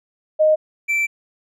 sine / triangle tone pair in turn, 620 / 2335 Hz, D#5 / D7, -6 / -11 cents, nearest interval octave + major seventh, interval 2295 cents, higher second, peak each -11 / -15 dBFS, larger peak first, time 0.39-0.56 / 0.88-1.07 s, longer second, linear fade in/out 20 ms, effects resampled to 32000 Hz

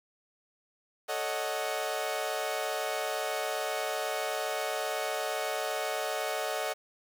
sawtooth chord, D# half-diminished seventh, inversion second, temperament equal, 440 / 554.4 / 622.3 / 740 Hz, A4 / C#5 / D#5 / F#5, 0 / 0 / 0 / 0 cents, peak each -34 / -34 / -31 / -32 dBFS, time 1.08-6.74 s, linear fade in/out 20 ms, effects 9-bit

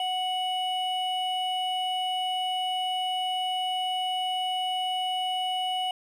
triangle tone pair together, 740 / 2938 Hz, F#5 / F#7, 0 / -13 cents, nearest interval 2 octaves, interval 2387 cents, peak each -26 / -29 dBFS, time 0-5.91 s, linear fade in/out 2 ms, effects none

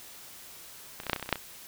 clicks, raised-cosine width 0.3 ms, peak -21 / -28 / -19 / -11 / -8 / -17 / -24 / -18 / -30 / -18 / -7 / -21 dBFS, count 12, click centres 1.001 / 1.035 / 1.067 / 1.097 / 1.132 / 1.162 / 1.197 / 1.227 / 1.26 / 1.291 / 1.327 / 1.357 s, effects white hiss -48 dBFS RMS until 1.67 s

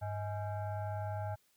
sine tone with frequency modulation, 101.1 Hz, G#2, 46 cents flat, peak -35 dBFS, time 0.01-1.36 s, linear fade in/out 20 ms, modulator 733 Hz, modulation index 0.93, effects white hiss -72 dBFS RMS until 1.56 s

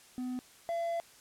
triangle tone pair in turn, 251.6 / 676.8 Hz, B3 / E5, +32 / +45 cents, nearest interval octave + perfect fourth, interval 1713 cents, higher second, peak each -32 / -29 dBFS, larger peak second, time 0.18-0.39 / 0.69-1 s, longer second, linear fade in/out 0 ms, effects white hiss -58 dBFS RMS until 1.2 s + low-pass 11000 Hz 12 dB/octave

